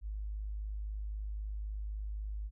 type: tone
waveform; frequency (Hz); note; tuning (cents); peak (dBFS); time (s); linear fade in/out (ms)
sine; 51.91; G#1; 0; -36; 0.01-2.51; 50
effects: none